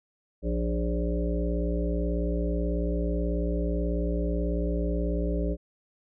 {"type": "harmonic tone with a mistuned harmonic", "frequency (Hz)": 58.3, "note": "A#1", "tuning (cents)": 1, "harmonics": [1, 3, 5, 7, 9, 10], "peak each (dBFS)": [-27, -32, -34, -35, -37, -37], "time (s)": [0.42, 5.57], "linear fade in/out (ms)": 50, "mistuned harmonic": 5, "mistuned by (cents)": 27, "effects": []}